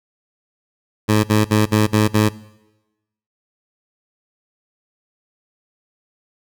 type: tone bursts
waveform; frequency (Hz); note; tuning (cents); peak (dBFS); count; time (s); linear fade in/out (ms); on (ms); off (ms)
15% pulse; 107; A2; -48; -6; 6; 1.08-2.295; 20; 160; 51
effects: noise-tail reverb RT60 1.0 s tail -20 dB re dry